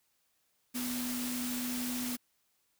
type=tone in noise; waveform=sine; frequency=246.9 Hz; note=B3; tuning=in tune; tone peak=-35 dBFS; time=0.74-2.17 s; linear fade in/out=20 ms; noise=white; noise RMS=-39 dBFS; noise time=0.74-2.17 s; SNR=+1 dB; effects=white hiss -75 dBFS RMS until 2.79 s